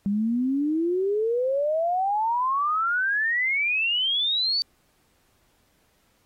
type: exponential sweep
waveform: sine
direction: up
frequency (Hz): 196.1 to 4613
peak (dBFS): -21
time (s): 0.06-4.62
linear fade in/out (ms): 0
effects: pink hiss -66 dBFS RMS until 6.25 s + AAC 48 kbps